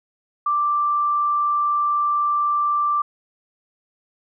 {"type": "tone", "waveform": "sine", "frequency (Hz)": 1176, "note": "D6", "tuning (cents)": 2, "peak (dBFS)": -17, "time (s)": [0.46, 3.02], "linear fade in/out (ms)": 5, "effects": []}